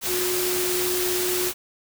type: tone in noise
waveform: sine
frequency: 362 Hz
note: F#4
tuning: 38 cents flat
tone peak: -25 dBFS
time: 0.06-1.52 s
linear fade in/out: 50 ms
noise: white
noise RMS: -26 dBFS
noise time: 0.01-1.54 s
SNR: -2 dB
effects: none